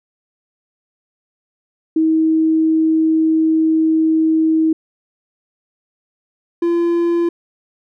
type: tone pair in turn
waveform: sine / triangle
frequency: 318.9 / 341.4 Hz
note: D#4 / F4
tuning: +43 / -39 cents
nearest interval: minor second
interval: 118 cents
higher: second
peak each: -11 dBFS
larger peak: neither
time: 1.96-4.73 / 6.62-7.29 s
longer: first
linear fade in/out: 5 ms
effects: none